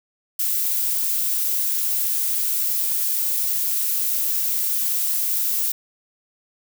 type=noise; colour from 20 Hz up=violet; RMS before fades=-22 dBFS; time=0.39-5.72 s; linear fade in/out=5 ms; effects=none